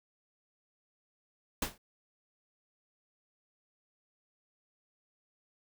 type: noise with exponential decay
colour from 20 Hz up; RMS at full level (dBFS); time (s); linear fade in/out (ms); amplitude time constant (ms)
pink; -28; 1.62-1.78; 5; 33
effects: none